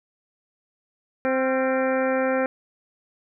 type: harmonic tone with a mistuned harmonic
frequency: 261.6 Hz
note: C4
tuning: in tune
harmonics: 1 / 2 / 3 / 4 / 5 / 6 / 7 / 8 / 9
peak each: -26 / -22 / -31 / -37 / -32 / -33 / -34 / -41 / -37 dBFS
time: 1.25-2.46 s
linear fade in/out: 0 ms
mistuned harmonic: 5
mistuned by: +57 cents
effects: none

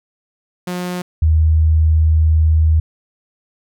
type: tone pair in turn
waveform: sawtooth / sine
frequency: 179.2 / 79.04 Hz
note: F3 / D#2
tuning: +45 / +28 cents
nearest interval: octave + major second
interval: 1417 cents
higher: first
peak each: -17 / -9 dBFS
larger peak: second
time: 0.67-1.02 / 1.22-2.8 s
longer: second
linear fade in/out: 5 ms
effects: none

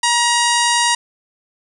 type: harmonic tone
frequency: 950 Hz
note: A#5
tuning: 33 cents sharp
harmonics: 1 / 2 / 3 / 4 / 5 / 6 / 7 / 8 / 9 / 10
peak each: -17 / -20 / -22 / -23 / -24 / -25 / -25 / -26 / -27 / -27 dBFS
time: 0.03-0.95 s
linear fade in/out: 5 ms
effects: 8-bit

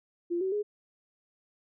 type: tone with pitch steps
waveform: sine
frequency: 345.7 / 379.2 / 415.9 Hz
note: F4 / F#4 / G#4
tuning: -18 / +43 / +2 cents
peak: -27 dBFS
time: 0.3-0.63 s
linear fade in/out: 20 ms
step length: 110 ms
effects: none

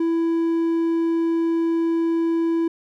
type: tone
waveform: triangle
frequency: 331.6 Hz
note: E4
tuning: 10 cents sharp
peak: -16 dBFS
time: 0-2.68 s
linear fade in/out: 5 ms
effects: none

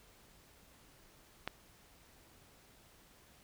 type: click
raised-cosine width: 0.3 ms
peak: -20 dBFS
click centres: 1.476 s
effects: pink hiss -63 dBFS RMS until 3.43 s

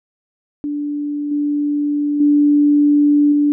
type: tone with level steps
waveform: sine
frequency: 292.1 Hz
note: D4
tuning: 9 cents flat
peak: -19 / -15 / -9 / -11 dBFS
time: 0.64-3.52 s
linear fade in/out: 0 ms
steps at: 1.31 / 2.2 / 3.32 s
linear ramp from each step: 5 ms
effects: none

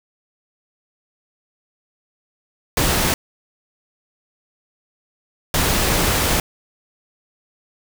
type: noise bursts at uneven times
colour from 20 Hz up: pink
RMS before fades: -18 dBFS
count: 2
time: 2.77-3.14 / 5.54-6.4 s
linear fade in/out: 2 ms
effects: none

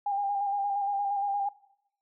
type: tone with vibrato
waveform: sine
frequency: 804 Hz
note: G5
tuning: 44 cents sharp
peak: -26 dBFS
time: 0.06-1.49 s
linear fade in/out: 5 ms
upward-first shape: square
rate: 8.6 Hz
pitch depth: 27 cents each way
effects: noise-tail reverb RT60 0.8 s tail -21 dB re dry

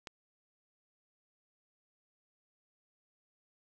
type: click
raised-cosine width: 0.2 ms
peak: -25 dBFS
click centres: 0.072 s
effects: none

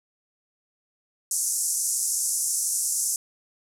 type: band-pass noise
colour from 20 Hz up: white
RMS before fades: -26 dBFS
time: 1.31-3.16 s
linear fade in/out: 2 ms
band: 5800 to 11000 Hz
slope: 48 dB/octave
effects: none

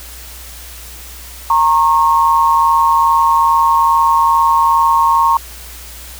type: tone pair together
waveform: sine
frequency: 925 / 1087.4 Hz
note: A#5 / C#6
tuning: -14 / -34 cents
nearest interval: minor third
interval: 280 cents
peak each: -11 dBFS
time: 1.5-5.37 s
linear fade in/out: 2 ms
effects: added 60 Hz sine -34 dBFS peak until 6.19 s + white hiss -34 dBFS RMS until 6.19 s

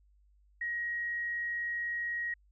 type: tone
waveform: sine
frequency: 1892 Hz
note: A#6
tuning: 25 cents sharp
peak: -32 dBFS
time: 0.61-2.34 s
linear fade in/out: 5 ms
effects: added 50 Hz sine -62 dBFS peak until 2.51 s

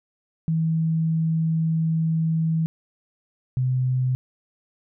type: tone pair in turn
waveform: sine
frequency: 161.6 / 128.26 Hz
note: E3 / C3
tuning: -34 / -34 cents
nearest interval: major third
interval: 400 cents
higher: first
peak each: -19 dBFS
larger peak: neither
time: 0.48-2.66 / 3.57-4.15 s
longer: first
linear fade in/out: 0 ms
effects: none

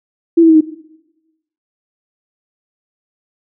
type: tone with pitch steps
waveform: sine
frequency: 334.9 / 327.1 / 319.4 / 311.9 Hz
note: E4 / E4 / D#4 / D#4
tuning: +27 / -13 / +45 / +4 cents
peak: -4 dBFS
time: 0.37-0.61 s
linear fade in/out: 10 ms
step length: 60 ms
effects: noise-tail reverb RT60 1.0 s tail -18 dB re dry

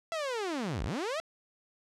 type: linear two-way sweep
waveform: sawtooth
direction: down then up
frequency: 675 to 37.21 to 675 Hz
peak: -28 dBFS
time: 0.12-1.2 s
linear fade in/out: 0 ms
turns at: 0.84 s
effects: low-pass 7000 Hz 12 dB/octave

